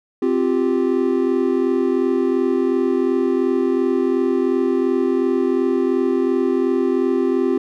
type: chord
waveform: triangle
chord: C suspended fourth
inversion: none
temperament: equal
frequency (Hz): 261.6 / 349.2 / 392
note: C4 / F4 / G4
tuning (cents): 0 / 0 / 0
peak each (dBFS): -18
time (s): 0.22-7.58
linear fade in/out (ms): 5
effects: none